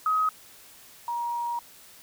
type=tone pair in turn; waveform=sine; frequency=1265 / 947.7 Hz; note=D#6 / A#5; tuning=+28 / +28 cents; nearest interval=perfect fourth; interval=500 cents; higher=first; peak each=-21 / -27 dBFS; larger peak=first; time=0.06-0.29 / 1.08-1.59 s; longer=second; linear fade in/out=2 ms; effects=white hiss -51 dBFS RMS until 2.02 s